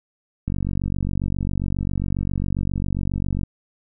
click train, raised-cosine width 5 ms, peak -12 dBFS, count 141, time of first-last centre 0.48-3.434 s, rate 47.4 Hz, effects none

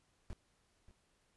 brown noise with echo, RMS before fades -43 dBFS, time 0.3-0.33 s, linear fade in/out 0 ms, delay 580 ms, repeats 1, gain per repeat -15 dB, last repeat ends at 0.91 s, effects pink hiss -75 dBFS RMS until 1.36 s + resampled to 24000 Hz

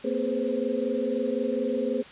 sine tone cluster, 231.9 / 257.4 / 415.4 / 502 / 526 Hz, A#3 / C4 / G#4 / B4 / C5, -9 / -28 / 0 / +28 / +9 cents, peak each -31 dBFS, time 0.04-2.03 s, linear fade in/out 10 ms, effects white hiss -46 dBFS RMS until 2.11 s + resampled to 8000 Hz

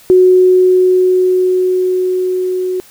sine tone with level ramp, 368.1 Hz, F#4, 9 cents flat, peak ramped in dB -3 to -14 dBFS, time 0.1-2.8 s, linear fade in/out 0 ms, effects white hiss -42 dBFS RMS until 2.9 s

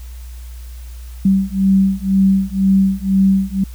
sine beating tone pair, 192.1 / 194.1 Hz, G3 / G3, -35 / -17 cents, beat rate 2 Hz, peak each -14 dBFS, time 1.25-3.64 s, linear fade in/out 5 ms, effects added 60 Hz sine -29 dBFS peak until 3.74 s + white hiss -46 dBFS RMS until 3.74 s

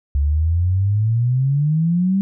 sine exponential sweep, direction up, 68.9 to 198.3 Hz, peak -14 dBFS, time 0.15-2.21 s, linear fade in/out 0 ms, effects none

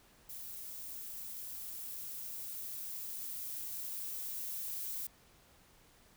violet noise with level ramp, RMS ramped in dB -46 to -40 dBFS, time 0.29-5.07 s, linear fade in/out 5 ms, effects pink hiss -64 dBFS RMS until 6.16 s

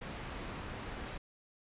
pink low-pass noise, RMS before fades -43 dBFS, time 0.01-1.18 s, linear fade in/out 10 ms, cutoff 2900 Hz, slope 12 dB/octave, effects resampled to 8000 Hz

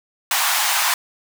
pink high-pass noise, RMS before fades -19 dBFS, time 0.31-0.94 s, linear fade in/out 2 ms, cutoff 750 Hz, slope 48 dB/octave, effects none

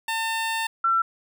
15% pulse / sine tone pair in turn, 900 / 1348.5 Hz, A5 / E6, +39 / +39 cents, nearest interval perfect fifth, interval 700 cents, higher second, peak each -18 dBFS, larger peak neither, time 0.08-0.67 / 0.84-1.02 s, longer first, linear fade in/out 5 ms, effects none

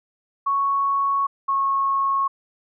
sine tone pair in turn, 1108.7 / 1095.3 Hz, C#6 / C#6, 0 / -21 cents, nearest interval unison, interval 21 cents, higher first, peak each -18 dBFS, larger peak neither, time 0.46-1.27 / 1.48-2.28 s, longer first, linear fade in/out 10 ms, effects none

